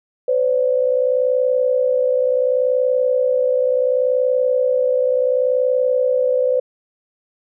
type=tone pair together; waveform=sine; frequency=509.3 / 570 Hz; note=C5 / C#5; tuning=-47 / +48 cents; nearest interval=major second; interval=195 cents; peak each=-15 / -20 dBFS; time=0.28-6.6 s; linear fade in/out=5 ms; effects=none